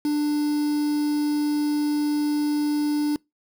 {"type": "tone with quantisation", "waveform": "triangle", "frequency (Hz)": 296.4, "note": "D4", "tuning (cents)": 16, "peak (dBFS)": -18, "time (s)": [0.05, 3.16], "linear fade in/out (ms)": 2, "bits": 6, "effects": ["noise-tail reverb RT60 0.2 s tail -25 dB re dry"]}